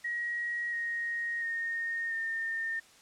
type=tone with pitch steps; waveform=sine; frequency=1900 / 1871.7 / 1843.8 / 1816.3 Hz; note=A#6 / A#6 / A#6 / A#6; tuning=+33 / +7 / -19 / -45 cents; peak=-31 dBFS; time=0.04-2.8 s; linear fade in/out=10 ms; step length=690 ms; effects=white hiss -58 dBFS RMS until 3.01 s + low-pass 8000 Hz 12 dB/octave